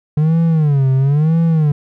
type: tone with vibrato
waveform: triangle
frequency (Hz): 148.2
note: D3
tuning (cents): +16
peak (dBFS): -8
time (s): 0.17-1.72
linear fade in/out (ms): 5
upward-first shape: sine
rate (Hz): 1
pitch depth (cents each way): 200
effects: none